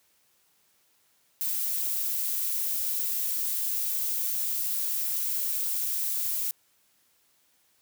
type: noise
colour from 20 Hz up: violet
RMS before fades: -29 dBFS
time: 1.41-6.51 s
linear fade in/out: 0 ms
effects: white hiss -67 dBFS RMS until 7.81 s + high-pass 60 Hz 12 dB/octave